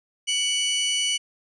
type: tone pair together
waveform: sawtooth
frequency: 2255 / 2960 Hz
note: C#7 / F#7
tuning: +29 / 0 cents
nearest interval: perfect fourth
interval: 471 cents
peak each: -26 / -19 dBFS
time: 0.27-1.18 s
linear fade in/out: 20 ms
effects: resampled to 22050 Hz